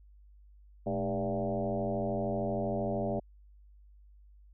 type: tone with frequency modulation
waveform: sine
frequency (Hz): 401.1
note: G4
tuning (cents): +40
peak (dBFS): -29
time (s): 0.86-3.2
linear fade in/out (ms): 10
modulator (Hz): 93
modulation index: 3.3
effects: added 50 Hz sine -54 dBFS peak until 4.53 s